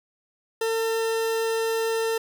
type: tone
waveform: 40% pulse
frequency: 451.1 Hz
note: A4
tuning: 43 cents sharp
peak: -22 dBFS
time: 0.61-2.18 s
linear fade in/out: 5 ms
effects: 9-bit